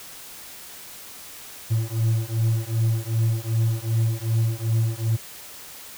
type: beating tone pair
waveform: triangle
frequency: 111.5 / 114.1 Hz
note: A2 / A#2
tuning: +23 / -37 cents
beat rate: 2.6 Hz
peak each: -21 dBFS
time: 1.7-5.17 s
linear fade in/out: 20 ms
effects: white hiss -41 dBFS RMS until 5.97 s